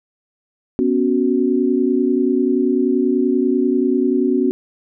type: chord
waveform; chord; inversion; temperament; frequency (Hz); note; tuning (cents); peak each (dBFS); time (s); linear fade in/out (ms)
sine; B suspended second; none; equal; 246.9 / 277.2 / 370; B3 / C#4 / F#4; 0 / 0 / 0; -18; 0.79-4.51; 0
effects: none